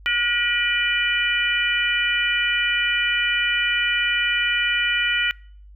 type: harmonic tone with a mistuned harmonic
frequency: 479.7 Hz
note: A#4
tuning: 50 cents sharp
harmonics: 3 / 4 / 5 / 6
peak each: -24 / -24 / -24 / -24 dBFS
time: 0.06-5.31 s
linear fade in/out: 0 ms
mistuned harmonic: 6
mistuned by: +61 cents
effects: noise-tail reverb RT60 0.5 s tail -25 dB re dry + added 50 Hz sine -42 dBFS peak until 5.75 s